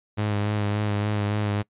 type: tone with vibrato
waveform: sawtooth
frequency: 104 Hz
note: G#2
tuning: 3 cents sharp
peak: -19 dBFS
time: 0.17-1.63 s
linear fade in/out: 20 ms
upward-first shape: sine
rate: 3.5 Hz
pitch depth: 28 cents each way
effects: noise-tail reverb RT60 0.1 s tail -23 dB re dry + resampled to 8000 Hz